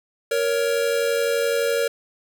square tone pair together, 467.3 / 559 Hz, A#4 / C#5, +4 / +14 cents, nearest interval minor third, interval 310 cents, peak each -22 / -24 dBFS, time 0.31-1.88 s, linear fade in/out 5 ms, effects none

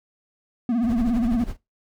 triangle tone with vibrato, 234.7 Hz, A#3, 12 cents sharp, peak -17 dBFS, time 0.69-1.44 s, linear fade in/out 2 ms, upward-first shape sine, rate 17 Hz, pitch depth 110 cents each way
brown noise with tremolo, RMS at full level -28 dBFS, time 0.81-1.57 s, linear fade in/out 50 ms, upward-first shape sine, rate 12 Hz, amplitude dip 70%
effects noise-tail reverb RT60 0.2 s tail -19 dB re dry

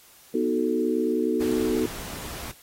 sine chord, B dominant seventh, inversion none, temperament equal with one note detuned, 244.4 / 311.1 / 370 / 440 Hz, B3 / D#4 / F#4 / A4, -18 / 0 / 0 / 0 cents, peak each -27 dBFS, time 0.34-1.86 s, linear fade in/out 5 ms
pink noise, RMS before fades -37 dBFS, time 1.4-2.52 s, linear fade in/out 10 ms
effects white hiss -53 dBFS RMS until 2.62 s + AAC 48 kbps

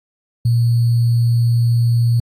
sine tone with sample-and-hold, 118.1 Hz, A#2, 23 cents sharp, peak -11 dBFS, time 0.45-2.2 s, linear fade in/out 5 ms, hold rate 4410 Hz, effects AAC 64 kbps

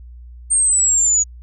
sine exponential sweep, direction down, 8720 to 6760 Hz, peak -12 dBFS, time 0.5-1.24 s, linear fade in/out 20 ms, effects added 60 Hz sine -35 dBFS peak until 1.42 s

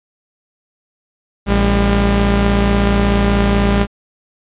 sawtooth tone pair together, 56.28 / 200.7 Hz, A1 / G3, +40 / +41 cents, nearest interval octave + minor seventh, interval 2201 cents, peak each -10 dBFS, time 1.46-3.87 s, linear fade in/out 50 ms, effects resampled to 8000 Hz

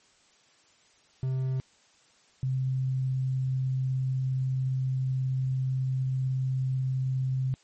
triangle / sine tone pair in turn, 130.81 / 130.81 Hz, C3 / C3, 0 / 0 cents, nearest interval unison, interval 0 cents, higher neither, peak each -24 / -25 dBFS, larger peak first, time 1.23-1.6 / 2.43-7.54 s, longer second, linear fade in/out 0 ms, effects white hiss -62 dBFS RMS until 7.63 s + MP3 32 kbps

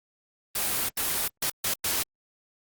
white noise bursts at uneven times, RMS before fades -27 dBFS, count 5, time 0.55-0.89 / 0.97-1.28 / 1.42-1.5 / 1.64-1.74 / 1.84-2.03 s, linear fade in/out 5 ms, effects Opus 24 kbps

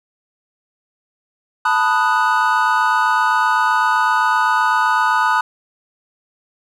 triangle chord, B dominant seventh, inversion third, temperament equal, 880 / 987.8 / 1244.5 / 1480 Hz, A5 / B5 / D#6 / F#6, 0 / 0 / 0 / 0 cents, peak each -17 dBFS, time 1.65-5.41 s, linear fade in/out 5 ms, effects none

